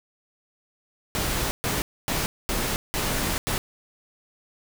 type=noise bursts at uneven times; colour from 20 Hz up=pink; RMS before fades=-26 dBFS; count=6; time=1.15-1.51 / 1.64-1.82 / 2.08-2.26 / 2.49-2.76 / 2.94-3.38 / 3.47-3.58 s; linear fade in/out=0 ms; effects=none